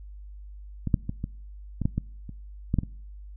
clicks, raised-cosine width 5 ms, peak -15 / -7 / -16 / -17 / -15 / -10 / -13 / -25 / -11 / -10 / -21 dBFS, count 11, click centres 0.873 / 0.942 / 1.094 / 1.241 / 1.817 / 1.855 / 1.98 / 2.293 / 2.741 / 2.787 / 2.834 s, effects noise-tail reverb RT60 0.6 s tail -24 dB re dry + added 50 Hz sine -40 dBFS peak until 3.36 s

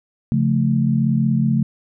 sine chord, Db augmented, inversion none, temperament equal, 138.59 / 174.61 / 220 Hz, Db3 / F3 / A3, 0 / 0 / 0 cents, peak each -18 / -22 / -18 dBFS, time 0.32-1.63 s, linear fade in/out 0 ms, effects none

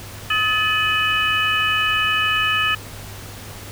sine tone cluster, 1270 / 1736 / 2525 / 2975 Hz, D#6 / A6 / D#7 / F#7, +35 / -24 / +25 / +9 cents, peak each -22 dBFS, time 0.3-2.75 s, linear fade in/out 5 ms, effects added 101 Hz sine -37 dBFS peak until 3.71 s + pink hiss -37 dBFS RMS until 3.71 s

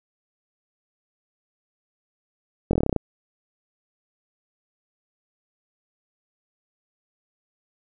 slowing click train, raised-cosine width 2 ms, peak -7 dBFS, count 10, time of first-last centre 2.71-2.963 s, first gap 22 ms, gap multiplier 1.06, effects none

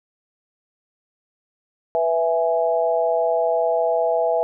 sine chord, E major, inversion second, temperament equal, 493.9 / 659.3 / 830.6 Hz, B4 / E5 / G#5, 0 / 0 / 0 cents, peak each -22 / -19 / -25 dBFS, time 1.95-4.43 s, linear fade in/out 0 ms, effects none

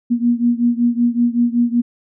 sine beating tone pair, 236.8 / 242.1 Hz, A#3 / B3, +27 / -34 cents, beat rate 5.3 Hz, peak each -15 / -17 dBFS, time 0.1-1.82 s, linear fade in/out 20 ms, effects none

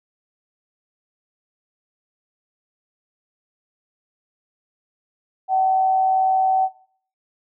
sine tone with amplitude modulation, 759 Hz, F#5, 44 cents sharp, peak -14 dBFS, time 5.48-6.69 s, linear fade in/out 50 ms, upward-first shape sine, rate 122 Hz, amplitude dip 40%, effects noise-tail reverb RT60 0.5 s tail -17 dB re dry

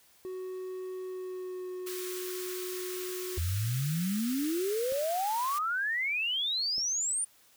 triangle tone with pitch glide, 371.2 to 365.9 Hz, F#4 to F#4, +6 to -19 cents, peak -34 dBFS, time 0.25-3.38 s, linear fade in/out 0 ms, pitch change -25 cents, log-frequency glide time 1.04-1.69 s
white high-pass noise, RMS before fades -41 dBFS, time 1.86-5.59 s, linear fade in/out 10 ms, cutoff 1200 Hz, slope 96 dB/octave
sine exponential sweep, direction up, 79.2 to 9397 Hz, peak -28 dBFS, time 3.37-7.25 s, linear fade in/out 10 ms
clicks, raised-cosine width 2 ms, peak -35 dBFS, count 2, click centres 4.922 / 6.781 s
effects white hiss -62 dBFS RMS until 7.56 s

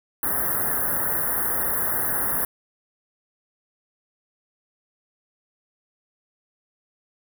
white band-stop noise, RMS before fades -24 dBFS, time 0.23-2.45 s, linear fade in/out 2 ms, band 1900 to 10000 Hz, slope 96 dB/octave, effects none

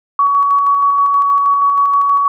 sine tone with tremolo, 1127 Hz, C#6, 28 cents sharp, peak -8 dBFS, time 0.19-2.28 s, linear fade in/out 2 ms, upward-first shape square, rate 6.3 Hz, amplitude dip 25%, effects none

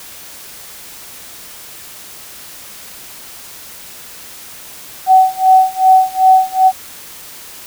sine tone with tremolo, 754 Hz, F#5, 32 cents sharp, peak -3 dBFS, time 5.06-6.72 s, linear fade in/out 50 ms, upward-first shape sine, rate 2.6 Hz, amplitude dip 95%, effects white hiss -34 dBFS RMS until 7.66 s

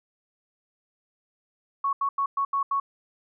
sine tone bursts at uneven times, 1108.7 Hz, C#6, in tune, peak -22 dBFS, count 6, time 1.84-1.93 / 2.01-2.09 / 2.18-2.26 / 2.37-2.45 / 2.53-2.63 / 2.71-2.8 s, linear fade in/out 5 ms, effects none

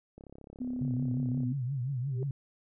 click train, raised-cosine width 2 ms, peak -35 dBFS, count 44, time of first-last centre 0.18-1.434 s, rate 34.3 Hz
sine tone, 250 Hz, B3, 21 cents sharp, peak -32 dBFS, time 0.6-1.53 s, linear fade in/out 10 ms
sine tone with vibrato, 130.81 Hz, C3, in tune, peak -30 dBFS, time 0.81-2.31 s, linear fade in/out 2 ms, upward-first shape triangle, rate 5.7 Hz, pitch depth 180 cents each way
sine tone with exponential growth, 392 Hz, G4, in tune, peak -33 dBFS, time 2.06-2.23 s, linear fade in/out 1 ms, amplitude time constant 35 ms
effects none

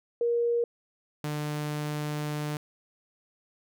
sine / sawtooth tone pair in turn, 472.2 / 149.47 Hz, A#4 / D3, +22 / +31 cents, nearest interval octave + minor sixth, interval 1991 cents, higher first, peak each -23 / -26 dBFS, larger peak first, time 0.21-0.64 / 1.24-2.57 s, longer second, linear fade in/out 2 ms, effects none

